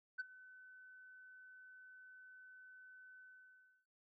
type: tone with ADSR envelope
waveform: sine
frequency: 1512 Hz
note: F#6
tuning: 37 cents sharp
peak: -35 dBFS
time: 0.18-3.86 s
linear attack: 21 ms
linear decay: 20 ms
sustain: -22 dB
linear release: 660 ms
effects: noise-tail reverb RT60 0.4 s tail -19 dB re dry + tanh soft clip ceiling -37 dBFS